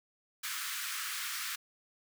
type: high-pass noise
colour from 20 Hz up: pink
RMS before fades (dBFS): -38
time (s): 0.43-1.56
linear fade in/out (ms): 10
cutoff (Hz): 1200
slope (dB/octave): 48
effects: none